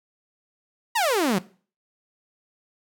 sawtooth exponential sweep, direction down, 987.8 to 170 Hz, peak -16 dBFS, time 0.95-1.39 s, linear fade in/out 10 ms, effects noise-tail reverb RT60 0.4 s tail -19 dB re dry

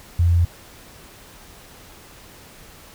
sine tone, 85.9 Hz, F2, 28 cents flat, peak -13 dBFS, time 0.19-0.45 s, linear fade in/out 5 ms, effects pink hiss -45 dBFS RMS until 2.94 s

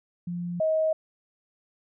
sine tone pair in turn, 174.61 / 632.4 Hz, F3 / D#5, 0 / +28 cents, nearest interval octave + minor seventh, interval 2228 cents, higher second, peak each -29 / -21 dBFS, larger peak second, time 0.27-0.6 / 0.6-0.93 s, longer neither, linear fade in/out 5 ms, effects none

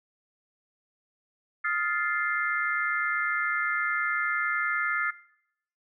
sine chord, F dominant seventh, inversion third, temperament just, 1257.2 / 1396.9 / 1746.1 / 2095 Hz, Eb6 / F6 / A6 / C7, +18 / 0 / -14 / +2 cents, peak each -33 / -30 / -30 / -31 dBFS, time 1.64-5.11 s, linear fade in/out 10 ms, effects noise-tail reverb RT60 0.7 s tail -18 dB re dry

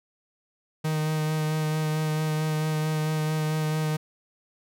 45% pulse tone with vibrato, 155.2 Hz, D#3, 4 cents flat, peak -24 dBFS, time 0.84-3.97 s, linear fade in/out 10 ms, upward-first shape sine, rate 4.5 Hz, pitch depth 15 cents each way, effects none

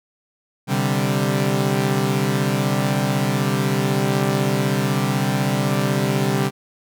sawtooth chord, C suspended second, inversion none, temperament equal, 130.81 / 146.83 / 196 Hz, C3 / D3 / G3, 0 / 0 / 0 cents, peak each -18 / -19 / -18 dBFS, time 0.67-6.51 s, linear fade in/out 50 ms, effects none

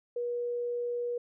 sine tone, 481.6 Hz, B4, 44 cents flat, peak -30 dBFS, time 0.16-1.18 s, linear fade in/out 5 ms, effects none

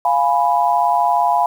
sine chord, F diminished, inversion none, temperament equal, 698.5 / 830.6 / 987.8 Hz, F5 / Ab5 / Cb6, 0 / 0 / 0 cents, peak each -17 dBFS, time 0.05-1.46 s, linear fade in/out 2 ms, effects 7-bit

